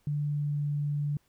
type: tone with pitch glide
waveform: sine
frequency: 146.83 to 145.9 Hz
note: D3 to D3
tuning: 0 to -11 cents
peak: -27 dBFS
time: 0.07-1.17 s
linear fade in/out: 2 ms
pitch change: -11 cents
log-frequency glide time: 0.24-0.62 s
effects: pink hiss -70 dBFS RMS until 1.28 s